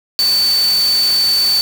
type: tone in noise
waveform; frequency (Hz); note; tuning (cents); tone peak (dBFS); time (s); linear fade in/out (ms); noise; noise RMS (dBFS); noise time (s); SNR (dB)
sine; 4523; C#8; +34; -11; 0.19-1.61; 0; white; -24; 0.19-1.61; +10
effects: none